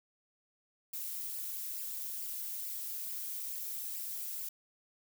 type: noise with flanger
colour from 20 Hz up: violet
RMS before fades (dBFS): -40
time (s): 0.93-4.49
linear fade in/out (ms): 5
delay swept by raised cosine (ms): 0.39 to 4.89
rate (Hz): 2.3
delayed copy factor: +0.6
effects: none